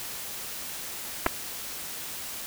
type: clicks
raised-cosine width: 0.5 ms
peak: -7 dBFS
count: 2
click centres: 1.263 / 1.266 s
effects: white hiss -37 dBFS RMS until 2.46 s